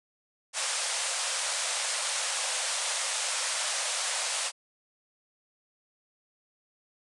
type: band-pass noise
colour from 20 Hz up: white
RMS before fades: -31 dBFS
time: 0.53-4.52 s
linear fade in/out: 50 ms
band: 500 to 9800 Hz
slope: 96 dB/octave
effects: none